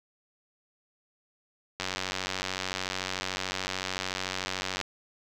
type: click train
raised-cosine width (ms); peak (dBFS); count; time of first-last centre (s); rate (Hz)
0.2; -13; 283; 1.8-4.813; 93.6
effects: none